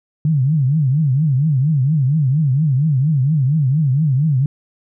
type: tone with vibrato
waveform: sine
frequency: 142.9 Hz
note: D3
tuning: 47 cents flat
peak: -12 dBFS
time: 0.25-4.46 s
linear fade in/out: 2 ms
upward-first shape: triangle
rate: 4.3 Hz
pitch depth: 250 cents each way
effects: none